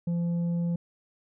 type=tone with tanh clipping; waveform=triangle; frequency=171.3 Hz; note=F3; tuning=33 cents flat; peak=-26 dBFS; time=0.07-0.76 s; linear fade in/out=5 ms; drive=9 dB; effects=none